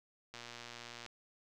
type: click train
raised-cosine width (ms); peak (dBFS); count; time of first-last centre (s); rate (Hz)
0.2; -30; 87; 0.34-1.063; 119
effects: none